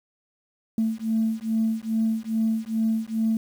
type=beating tone pair; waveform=sine; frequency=221.4 / 223.8 Hz; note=A3 / A3; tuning=+11 / +30 cents; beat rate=2.4 Hz; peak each=-24 dBFS; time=0.78-3.37 s; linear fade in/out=2 ms; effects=tanh soft clip ceiling -15 dBFS + 8-bit